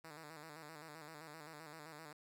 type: tone with vibrato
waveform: 5% pulse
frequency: 155.1 Hz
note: D#3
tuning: 5 cents flat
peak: -40 dBFS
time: 0.04-2.13 s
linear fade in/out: 5 ms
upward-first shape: square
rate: 7.7 Hz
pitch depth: 75 cents each way
effects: none